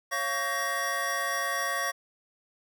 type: tone cluster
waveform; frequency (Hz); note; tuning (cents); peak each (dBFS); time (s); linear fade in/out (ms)
square; 551 / 692 / 1127 / 1572 / 1877; C#5 / F5 / C#6 / G6 / A#6; -11 / -16 / +28 / +4 / +11; -39 / -37 / -33 / -39 / -32; 0.11-1.92; 20
effects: none